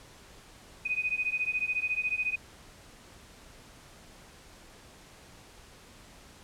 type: beating tone pair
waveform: sine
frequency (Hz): 2489 / 2503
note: D#7 / D#7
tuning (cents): 0 / +10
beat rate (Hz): 14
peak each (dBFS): -31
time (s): 0.85-2.36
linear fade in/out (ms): 10
effects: pink hiss -53 dBFS RMS until 6.43 s + low-pass 10000 Hz 12 dB/octave